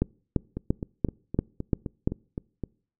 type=two click trains; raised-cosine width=3 ms; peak=-18 / -9 dBFS; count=9 / 7; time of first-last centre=0.57-2.637 / 0.02-2.075 s; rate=3.87 / 2.92 Hz; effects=noise-tail reverb RT60 0.5 s tail -26 dB re dry